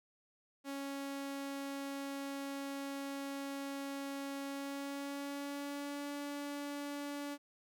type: tone with pitch glide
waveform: sawtooth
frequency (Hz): 277.2 to 287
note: C#4 to D4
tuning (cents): 0 to -40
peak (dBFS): -36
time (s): 0.64-7.38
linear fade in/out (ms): 50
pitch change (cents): +60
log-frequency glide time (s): 4.48-6.11
effects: none